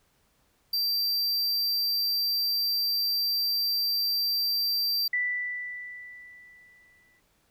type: tone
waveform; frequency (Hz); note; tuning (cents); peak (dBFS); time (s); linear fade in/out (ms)
square; 4699; D8; 0; -25; 0.73-5.08; 5
type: tone with exponential decay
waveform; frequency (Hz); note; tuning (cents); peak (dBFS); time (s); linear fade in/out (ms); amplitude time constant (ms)
sine; 1975.5; B6; 0; -23; 5.13-7.2; 5; 450
effects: pink hiss -68 dBFS RMS until 7.5 s